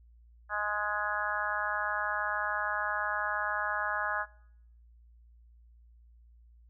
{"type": "harmonic tone", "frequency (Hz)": 208.7, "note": "G#3", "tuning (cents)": 9, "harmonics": [3, 4, 5, 6, 7, 8], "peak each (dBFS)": [-40, -38, -38, -36, -36, -35], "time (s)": [0.49, 4.26], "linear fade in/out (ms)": 50, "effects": ["noise-tail reverb RT60 0.7 s tail -23 dB re dry", "added 58 Hz sine -55 dBFS peak until 6.69 s"]}